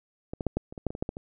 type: clicks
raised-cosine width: 2 ms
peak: -21 / -18 / -12 / -13 / -28 / -25 / -13 / -22 / -23 / -14 / -18 / -24 dBFS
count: 12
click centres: 0.335 / 0.408 / 0.467 / 0.57 / 0.725 / 0.778 / 0.867 / 0.905 / 0.951 / 1.025 / 1.091 / 1.169 s
effects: none